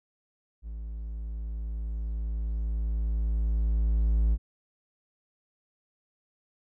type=tone with level ramp; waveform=triangle; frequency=55 Hz; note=A1; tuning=in tune; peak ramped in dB=-33 to -18 dBFS; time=0.62-4.38 s; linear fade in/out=50 ms; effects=none